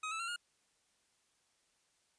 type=tone with pitch steps; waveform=25% pulse; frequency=1262 / 1314.1 / 1368.3 / 1424.8 Hz; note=D#6 / E6 / F6 / F6; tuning=+24 / -6 / -36 / +34 cents; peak=-34 dBFS; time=0.03-0.362 s; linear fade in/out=5 ms; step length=83 ms; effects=white hiss -75 dBFS RMS until 2.18 s + resampled to 22050 Hz